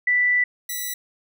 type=tone pair in turn; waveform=sine / 5% pulse; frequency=1975.5 / 1964.6 Hz; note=B6 / B6; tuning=0 / -10 cents; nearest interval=unison; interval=10 cents; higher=first; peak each=-16 dBFS; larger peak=neither; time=0.07-0.44 / 0.69-0.94 s; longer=first; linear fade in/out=5 ms; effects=none